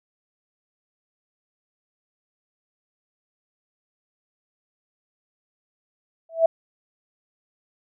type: tone with exponential growth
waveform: sine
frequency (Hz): 657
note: E5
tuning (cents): -6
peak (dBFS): -9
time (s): 6.29-6.46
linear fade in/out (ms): 5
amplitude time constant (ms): 36
effects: none